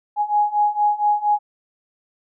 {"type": "beating tone pair", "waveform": "sine", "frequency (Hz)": [830.6, 834.9], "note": ["G#5", "G#5"], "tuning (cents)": [0, 9], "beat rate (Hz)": 4.3, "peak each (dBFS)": [-20, -18], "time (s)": [0.16, 1.39], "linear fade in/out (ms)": 50, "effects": []}